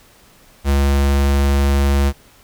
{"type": "tone", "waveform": "square", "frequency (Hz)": 69.7, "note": "C#2", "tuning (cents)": 10, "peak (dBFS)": -13, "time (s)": [0.64, 2.13], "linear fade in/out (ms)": 50, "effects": ["pink hiss -49 dBFS RMS until 2.43 s"]}